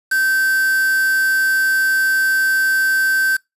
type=tone with quantisation; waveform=triangle; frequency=1552 Hz; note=G6; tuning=18 cents flat; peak=-12 dBFS; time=0.11-3.37 s; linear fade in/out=10 ms; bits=4; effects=noise-tail reverb RT60 0.2 s tail -26 dB re dry + resampled to 32000 Hz